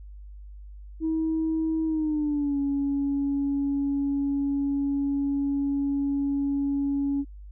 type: tone with pitch glide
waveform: sine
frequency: 320 to 280.2 Hz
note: D#4 to C#4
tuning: +49 to +19 cents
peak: -22 dBFS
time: 1-7.25 s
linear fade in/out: 50 ms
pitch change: -230 cents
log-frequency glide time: 1.85-2.58 s
effects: tanh soft clip ceiling -19 dBFS + added 50 Hz sine -40 dBFS peak until 7.51 s